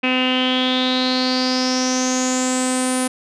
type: tone with low-pass filter sweep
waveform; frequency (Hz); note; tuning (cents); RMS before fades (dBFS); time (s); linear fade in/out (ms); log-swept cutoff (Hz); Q
sawtooth; 255.6; C4; -40; -19; 0.03-3.08; 10; 2600 to 9800; 8.8
effects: none